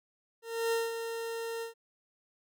40% pulse tone with ADSR envelope, 458.4 Hz, A#4, 29 cents flat, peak -26 dBFS, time 0.42-1.74 s, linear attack 300 ms, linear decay 190 ms, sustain -8 dB, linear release 120 ms, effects none

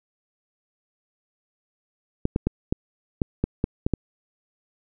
clicks, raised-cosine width 3 ms, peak -8 dBFS, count 9, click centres 2.254 / 2.361 / 2.47 / 2.725 / 3.218 / 3.44 / 3.641 / 3.865 / 3.937 s, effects none

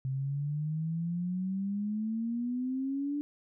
sine exponential sweep, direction up, 130.81 to 293.7 Hz, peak -30 dBFS, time 0.05-3.21 s, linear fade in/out 0 ms, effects none

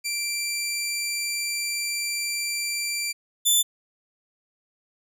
15% pulse tone pair in turn, 2353 / 3515 Hz, D7 / A7, +3 / -2 cents, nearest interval perfect fifth, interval 695 cents, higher second, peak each -19 / -10 dBFS, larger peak second, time 0.04-3.13 / 3.45-3.63 s, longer first, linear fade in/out 20 ms, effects none

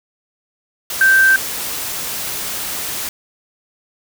sine tone in noise, 1563 Hz, G6, 6 cents flat, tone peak -8 dBFS, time 1.01-1.36 s, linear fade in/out 2 ms, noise white, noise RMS -24 dBFS, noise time 0.9-3.09 s, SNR +13 dB, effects none

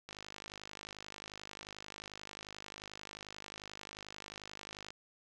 click train, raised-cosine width 0.2 ms, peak -28 dBFS, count 248, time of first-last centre 0.09-4.905 s, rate 51.3 Hz, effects none

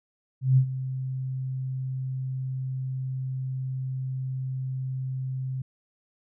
sine tone with ADSR envelope, 130.81 Hz, C3, in tune, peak -14 dBFS, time 0.41-5.62 s, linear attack 160 ms, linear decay 83 ms, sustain -14 dB, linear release 5 ms, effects none

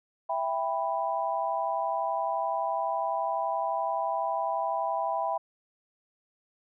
sine chord, E minor, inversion none, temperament just, 659.3 / 791.1 / 988.9 Hz, E5 / G5 / B5, 0 / +16 / +2 cents, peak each -31 dBFS, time 0.29-5.38 s, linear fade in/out 10 ms, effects none

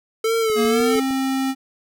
square tone with vibrato, 440 Hz, A4, in tune, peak -18 dBFS, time 0.24-1 s, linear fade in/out 5 ms, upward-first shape sine, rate 2.1 Hz, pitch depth 64 cents each way
click train, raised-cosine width 2 ms, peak -24 dBFS, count 5, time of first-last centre 0.5-1.108 s, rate 6.58 Hz
square tone with pitch glide, 233.1 to 266.2 Hz, A#3 to C4, 0 to +30 cents, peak -20 dBFS, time 0.55-1.55 s, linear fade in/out 50 ms, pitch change +230 cents, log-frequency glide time 0.7-0.99 s
effects none

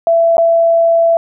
sine tone with dropouts, 668 Hz, E5, 23 cents sharp, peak -7 dBFS, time 0.07-1.17 s, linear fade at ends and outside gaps 1 ms, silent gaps 0.37-0.381 s, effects none

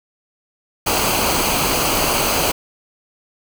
pink noise with comb filter, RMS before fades -18 dBFS, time 0.86-2.52 s, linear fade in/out 10 ms, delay 0.55 ms, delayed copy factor -0.55, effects none

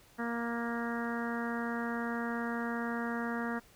harmonic tone, 234.4 Hz, A#3, 10 cents sharp, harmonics 1 / 2 / 3 / 4 / 5 / 6 / 7 / 8, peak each -35 / -41 / -43 / -44 / -44 / -43 / -43 / -45 dBFS, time 0.18-3.6 s, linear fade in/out 20 ms, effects pink hiss -61 dBFS RMS until 3.75 s

